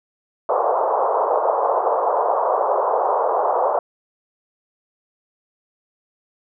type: band-pass noise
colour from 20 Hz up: pink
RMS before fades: -19 dBFS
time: 0.49-3.79 s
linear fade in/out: 2 ms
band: 460 to 1100 Hz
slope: 48 dB/octave
effects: none